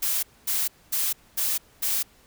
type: noise bursts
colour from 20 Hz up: blue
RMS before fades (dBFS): -25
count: 5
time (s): 0.02-2.03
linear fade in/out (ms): 10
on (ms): 210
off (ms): 240
effects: pink hiss -57 dBFS RMS until 2.26 s